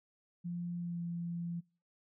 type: tone with pitch glide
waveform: sine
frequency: 173.8 to 171.11 Hz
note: F3 to F3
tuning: -8 to -35 cents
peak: -36 dBFS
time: 0.44-1.61 s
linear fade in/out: 20 ms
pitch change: -27 cents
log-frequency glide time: 0.78-1.01 s
effects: noise-tail reverb RT60 0.4 s tail -26 dB re dry